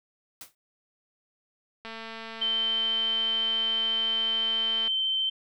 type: noise with exponential decay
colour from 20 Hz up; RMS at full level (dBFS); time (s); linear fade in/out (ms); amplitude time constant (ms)
white; -38; 0.41-0.55; 2; 29
type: click train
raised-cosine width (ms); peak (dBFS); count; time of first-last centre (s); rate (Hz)
0.3; -24; 682; 1.85-4.877; 225
type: tone with vibrato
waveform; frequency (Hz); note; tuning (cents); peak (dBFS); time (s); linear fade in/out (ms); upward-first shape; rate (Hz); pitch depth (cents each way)
sine; 3099; G7; -21; -24; 2.41-5.3; 10; sine; 14; 9
effects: none